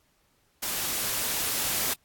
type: noise with level ramp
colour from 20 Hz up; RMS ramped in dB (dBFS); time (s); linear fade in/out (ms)
white; -30 to -27; 0.62-1.94; 10
effects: pink hiss -68 dBFS RMS until 2.04 s + AAC 64 kbps